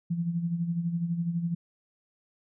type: tone with tremolo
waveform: sine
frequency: 170 Hz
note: F3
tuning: 46 cents flat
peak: -24 dBFS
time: 0.1-1.55 s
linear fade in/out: 10 ms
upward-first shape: sine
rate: 12 Hz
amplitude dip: 60%
effects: none